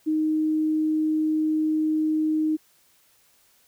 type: tone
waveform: sine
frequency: 311.1 Hz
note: D#4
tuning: in tune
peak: -20 dBFS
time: 0.06-2.57 s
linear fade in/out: 20 ms
effects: white hiss -61 dBFS RMS until 3.67 s